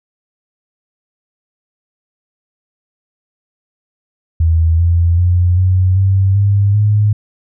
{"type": "tone with pitch steps", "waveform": "sine", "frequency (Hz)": [81.7, 85.17, 88.79, 92.56, 96.49, 100.58, 104.86], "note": ["E2", "F2", "F2", "F#2", "G2", "G2", "G#2"], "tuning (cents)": [-15, -43, 29, 1, -27, 45, 17], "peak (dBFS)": -8, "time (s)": [4.4, 7.13], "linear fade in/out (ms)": 5, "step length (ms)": 390, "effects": []}